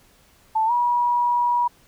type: tone with pitch glide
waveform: sine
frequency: 880 to 965.2 Hz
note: A5 to B5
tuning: 0 to -40 cents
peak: -17 dBFS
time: 0.55-1.68 s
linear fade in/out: 10 ms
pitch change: +160 cents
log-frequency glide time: 0.66-0.72 s
effects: pink hiss -56 dBFS RMS until 1.87 s